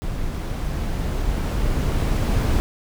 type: noise with level ramp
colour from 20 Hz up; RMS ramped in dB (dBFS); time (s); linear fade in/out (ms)
brown; -27 to -18; 0.02-2.6; 0
effects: none